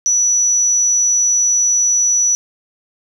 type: tone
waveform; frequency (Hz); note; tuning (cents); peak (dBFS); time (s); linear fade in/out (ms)
sine; 5910; F#8; -3; -11; 0.06-2.35; 0
effects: 7-bit